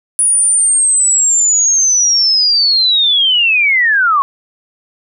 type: linear sweep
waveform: sine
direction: down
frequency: 9810 to 1070 Hz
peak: -8 dBFS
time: 0.19-4.22 s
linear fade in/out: 0 ms
effects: none